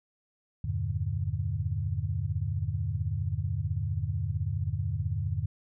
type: chord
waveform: sine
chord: E half-diminished seventh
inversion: none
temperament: equal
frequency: 82.41 / 98 / 116.54 / 146.83 Hz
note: E2 / G2 / Bb2 / D3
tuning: 0 / 0 / 0 / 0 cents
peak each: -34 / -31 / -35 / -35 dBFS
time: 0.64-5.46 s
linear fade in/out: 5 ms
effects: none